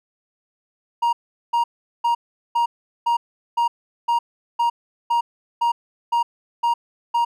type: tone bursts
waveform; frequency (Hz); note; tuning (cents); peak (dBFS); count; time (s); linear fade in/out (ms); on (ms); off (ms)
triangle; 942; A#5; +18; -14; 13; 1.02-7.25; 10; 110; 400
effects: none